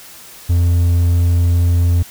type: tone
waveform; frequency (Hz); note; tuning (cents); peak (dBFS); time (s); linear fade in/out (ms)
triangle; 86.5; F2; -16; -8; 0.49-2.03; 10
effects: white hiss -38 dBFS RMS until 2.1 s